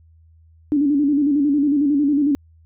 sine tone with vibrato, 287.6 Hz, D4, 36 cents flat, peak -14 dBFS, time 0.72-2.35 s, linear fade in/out 0 ms, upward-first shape square, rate 11 Hz, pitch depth 64 cents each way, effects added 81 Hz sine -48 dBFS peak until 2.65 s

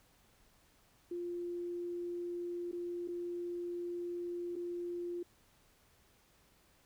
sine tone with dropouts, 349.2 Hz, F4, in tune, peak -37 dBFS, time 1.11-5.23 s, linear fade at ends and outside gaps 5 ms, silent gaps 2.715-2.728 / 3.077-3.084 / 4.557-4.562 s, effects pink hiss -68 dBFS RMS until 6.85 s

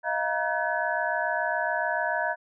sine tone cluster, 630 / 697 / 948 / 1514 / 1702 Hz, D#5 / F5 / A#5 / F#6 / G#6, +21 / -4 / +29 / +39 / +42 cents, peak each -31 dBFS, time 0.03-2.36 s, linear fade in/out 50 ms, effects none

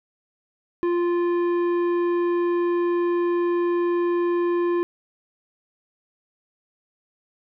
sine tone with tanh clipping, 347.9 Hz, F4, 7 cents flat, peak -21 dBFS, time 0.83-4.83 s, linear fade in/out 0 ms, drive 11 dB, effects none

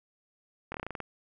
slowing click train, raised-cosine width 0.5 ms, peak -21 dBFS, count 9, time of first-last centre 0.72-1.003 s, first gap 23 ms, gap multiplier 1.12, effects none

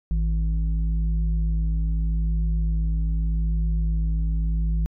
sine tone pair together, 54.11 / 161.5 Hz, A1 / E3, -28 / -35 cents, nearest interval octave + perfect fifth, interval 1893 cents, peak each -19 / -27 dBFS, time 0.11-4.86 s, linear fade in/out 0 ms, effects tanh soft clip ceiling -16 dBFS

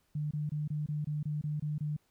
sine tone bursts, 149.9 Hz, D3, 36 cents sharp, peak -31 dBFS, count 10, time 0.15-1.966 s, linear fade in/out 5 ms, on 160 ms, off 24 ms, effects pink hiss -73 dBFS RMS until 2.1 s

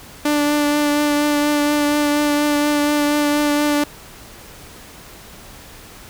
sawtooth tone with vibrato, 294 Hz, D4, 2 cents sharp, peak -11 dBFS, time 0.25-3.84 s, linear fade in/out 5 ms, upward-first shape triangle, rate 4.2 Hz, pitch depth 17 cents each way, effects pink hiss -40 dBFS RMS until 6.09 s

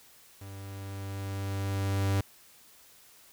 45% pulse tone with level ramp, 98 Hz, G2, in tune, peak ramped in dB -42 to -24 dBFS, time 0.41-2.21 s, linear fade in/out 5 ms, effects white hiss -57 dBFS RMS until 3.32 s

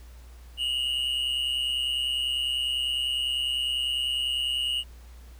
triangle tone pair together, 2849 / 2979 Hz, F7 / F#7, +34 / +11 cents, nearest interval minor second, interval 77 cents, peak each -25 / -29 dBFS, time 0.57-4.84 s, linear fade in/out 50 ms, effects added 60 Hz sine -44 dBFS peak until 5.39 s + pink hiss -57 dBFS RMS until 5.39 s

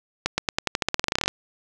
accelerating click train, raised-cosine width 0.2 ms, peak -4 dBFS, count 19, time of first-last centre 0.26-1.28 s, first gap 120 ms, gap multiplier 0.9, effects none

